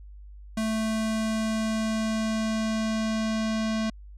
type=tone with low-pass filter sweep; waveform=square; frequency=220 Hz; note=A3; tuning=in tune; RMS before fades=-27 dBFS; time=0.57-3.9 s; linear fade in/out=5 ms; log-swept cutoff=9600 to 5700 Hz; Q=1.3; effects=added 50 Hz sine -42 dBFS peak until 4.17 s